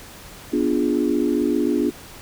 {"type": "chord", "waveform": "sine", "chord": "B diminished seventh", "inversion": "none", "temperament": "equal", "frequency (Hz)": [246.9, 293.7, 349.2, 415.3], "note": ["B3", "D4", "F4", "Ab4"], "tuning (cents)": [0, 0, 0, 0], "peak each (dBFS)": [-23, -21, -23, -26], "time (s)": [0.52, 1.91], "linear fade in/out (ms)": 20, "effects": ["pink hiss -41 dBFS RMS until 2.21 s"]}